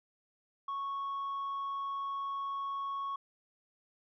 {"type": "tone", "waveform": "sine", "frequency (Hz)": 1106, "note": "C#6", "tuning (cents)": -4, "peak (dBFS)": -32, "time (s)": [0.68, 3.16], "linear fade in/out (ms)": 5, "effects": ["tanh soft clip ceiling -33 dBFS"]}